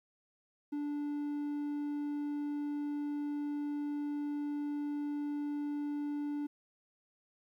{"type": "tone", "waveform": "triangle", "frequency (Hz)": 291.9, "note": "D4", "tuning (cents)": -10, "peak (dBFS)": -32, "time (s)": [0.72, 6.47], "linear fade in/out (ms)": 10, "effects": ["12-bit"]}